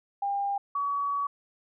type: tone pair in turn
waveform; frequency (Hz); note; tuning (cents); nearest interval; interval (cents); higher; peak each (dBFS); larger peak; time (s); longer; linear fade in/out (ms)
sine; 801 / 1132.8; G5 / C#6; +37 / +37; tritone; 600; second; -26; neither; 0.22-0.58 / 0.75-1.27; second; 5
effects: none